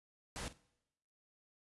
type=noise with echo; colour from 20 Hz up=pink; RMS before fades=-43 dBFS; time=0.36-0.48 s; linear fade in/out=0 ms; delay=47 ms; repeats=2; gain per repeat=-15 dB; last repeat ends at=0.574 s; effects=noise-tail reverb RT60 0.9 s tail -22 dB re dry + resampled to 24000 Hz